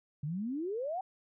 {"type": "exponential sweep", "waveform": "sine", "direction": "up", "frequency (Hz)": [138.59, 784], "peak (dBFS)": -33, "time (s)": [0.23, 1.01], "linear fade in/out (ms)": 5, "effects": []}